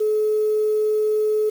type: tone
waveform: sine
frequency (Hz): 428.1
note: A4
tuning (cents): -47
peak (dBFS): -16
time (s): 0-1.5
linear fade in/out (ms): 10
effects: tanh soft clip ceiling -12 dBFS + 7-bit